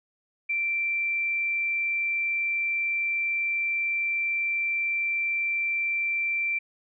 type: tone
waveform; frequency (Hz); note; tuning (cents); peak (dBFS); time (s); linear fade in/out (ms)
sine; 2349; D7; 0; -24; 0.49-6.59; 10
effects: none